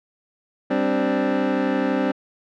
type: chord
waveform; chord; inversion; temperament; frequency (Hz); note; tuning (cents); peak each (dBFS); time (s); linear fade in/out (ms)
25% pulse; G suspended fourth; none; equal; 196 / 261.6 / 293.7; G3 / C4 / D4; 0 / 0 / 0; -22 / -18 / -20; 0.7-2.12; 10
effects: low-pass 2000 Hz 12 dB/octave